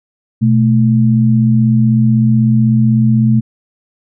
sine tone pair together, 123.22 / 219.3 Hz, B2 / A3, -4 / -6 cents, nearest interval minor seventh, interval 998 cents, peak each -10 dBFS, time 0.41-3.41 s, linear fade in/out 20 ms, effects none

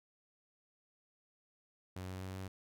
sawtooth tone with pitch steps, 92.5 / 93.3 / 94.12 / 94.94 Hz, F#2 / F#2 / F#2 / F#2, 0 / +15 / +30 / +45 cents, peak -38 dBFS, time 1.96-2.48 s, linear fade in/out 5 ms, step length 130 ms, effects none

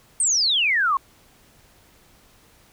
sine exponential sweep, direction down, 8870 to 1046.5 Hz, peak -17 dBFS, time 0.2-0.97 s, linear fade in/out 2 ms, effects pink hiss -55 dBFS RMS until 2.72 s

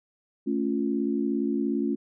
sine chord, A augmented, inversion none, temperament equal, 220 / 277.2 / 349.2 Hz, A3 / C#4 / E#4, 0 / 0 / 0 cents, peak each -28 / -27 / -30 dBFS, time 0.46-1.96 s, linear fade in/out 20 ms, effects none

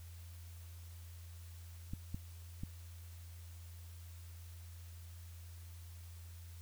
clicks, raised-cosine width 5 ms, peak -29 dBFS, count 3, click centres 1.935 / 2.145 / 2.635 s, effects added 85 Hz sine -49 dBFS peak until 6.61 s + white hiss -62 dBFS RMS until 6.61 s

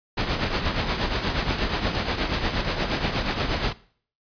pink noise with tremolo, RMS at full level -22 dBFS, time 0.17-3.73 s, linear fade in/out 10 ms, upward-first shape triangle, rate 8.4 Hz, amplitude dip 65%, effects noise-tail reverb RT60 0.5 s tail -19 dB re dry + resampled to 11025 Hz

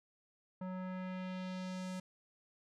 square tone with low-pass filter sweep, 185 Hz, F#3, in tune, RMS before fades -42 dBFS, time 0.61-2 s, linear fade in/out 5 ms, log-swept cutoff 1100 to 9000 Hz, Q 1.2, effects none

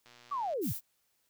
click train, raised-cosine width 0.2 ms, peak -38 dBFS, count 58, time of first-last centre 0.06-0.535 s, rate 120 Hz
sine linear sweep, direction down, 1182 to 72.3 Hz, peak -31 dBFS, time 0.31-0.73 s, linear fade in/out 10 ms
violet noise, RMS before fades -39 dBFS, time 0.61-0.81 s, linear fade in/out 50 ms
effects white hiss -75 dBFS RMS until 1.29 s

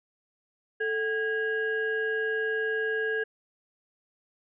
triangle ring-modulated tone, 600 Hz, D5, 37 cents sharp, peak -21 dBFS, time 0.8-3.24 s, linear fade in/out 10 ms, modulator 1040 Hz, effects resampled to 8000 Hz

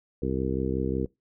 harmonic tone, 65.5 Hz, C2, 2 cents sharp, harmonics 1 / 2 / 3 / 4 / 5 / 6 / 7, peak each -33 / -33 / -33 / -33 / -33 / -33 / -33 dBFS, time 0.22-1.06 s, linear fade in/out 5 ms, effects noise-tail reverb RT60 0.2 s tail -23 dB re dry

